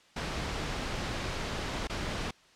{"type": "noise with dropouts", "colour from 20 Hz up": "pink", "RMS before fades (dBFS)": -34, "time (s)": [0.16, 2.31], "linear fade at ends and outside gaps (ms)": 5, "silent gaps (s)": [1.873, 1.896], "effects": ["white hiss -60 dBFS RMS until 2.55 s", "low-pass 5000 Hz 12 dB/octave"]}